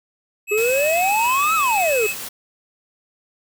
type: tone with vibrato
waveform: square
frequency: 2571 Hz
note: E7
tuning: 44 cents flat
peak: -22 dBFS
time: 0.47-2.15 s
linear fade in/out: 50 ms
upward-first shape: sine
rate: 6.3 Hz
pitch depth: 10 cents each way
type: exponential two-way sweep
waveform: triangle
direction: up then down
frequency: 405.8 to 1341 to 405.8 Hz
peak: -15 dBFS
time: 0.51-2.07 s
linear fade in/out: 10 ms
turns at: 1.55 s
type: noise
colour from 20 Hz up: white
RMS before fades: -31 dBFS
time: 0.57-2.29 s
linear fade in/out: 10 ms
effects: none